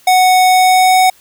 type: tone with pitch glide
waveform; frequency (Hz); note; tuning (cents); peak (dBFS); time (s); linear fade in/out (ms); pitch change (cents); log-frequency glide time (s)
square; 740 to 744.7; F#5 to F#5; 0 to +11; -7; 0.07-1.1; 5; +11; 0.48-0.97
effects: white hiss -47 dBFS RMS until 1.2 s